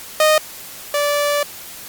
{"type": "tone pair in turn", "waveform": "sawtooth", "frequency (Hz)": [618, 581.7], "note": ["D#5", "D5"], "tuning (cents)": [-12, -17], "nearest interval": "minor second", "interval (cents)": 105, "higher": "first", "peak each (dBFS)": [-7, -12], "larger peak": "first", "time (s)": [[0.2, 0.38], [0.94, 1.43]], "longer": "second", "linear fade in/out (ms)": 2, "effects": ["white hiss -35 dBFS RMS until 1.88 s", "Opus 48 kbps"]}